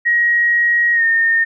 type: tone with pitch glide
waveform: sine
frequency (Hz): 1893 to 1828.5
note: A#6 to A#6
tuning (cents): +26 to -34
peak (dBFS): -11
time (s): 0.05-1.45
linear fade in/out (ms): 20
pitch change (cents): -60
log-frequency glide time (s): 0.93-1.03
effects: none